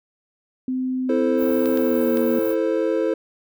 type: tone with pitch glide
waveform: sine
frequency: 257.1 to 239.9 Hz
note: C4 to A#3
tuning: -30 to +50 cents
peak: -21 dBFS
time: 0.68-2.39 s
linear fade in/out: 2 ms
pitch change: -120 cents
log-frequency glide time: 1.76-2.13 s
type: chord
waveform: triangle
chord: A minor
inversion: second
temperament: equal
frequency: 329.6 / 440 / 523.3 Hz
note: E4 / A4 / C5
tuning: 0 / 0 / 0 cents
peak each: -21 dBFS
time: 1.09-3.14 s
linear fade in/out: 5 ms
type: band-stop noise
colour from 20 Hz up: white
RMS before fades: -35 dBFS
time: 1.37-2.56 s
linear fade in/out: 50 ms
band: 1200 to 16000 Hz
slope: 24 dB/octave
type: clicks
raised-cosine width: 0.2 ms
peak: -18 dBFS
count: 3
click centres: 1.658 / 1.774 / 2.172 s
effects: none